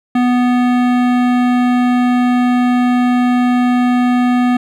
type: tone with hard clipping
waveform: sine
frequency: 246.9 Hz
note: B3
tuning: in tune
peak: -12 dBFS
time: 0.15-4.57 s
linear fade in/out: 5 ms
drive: 17 dB
effects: none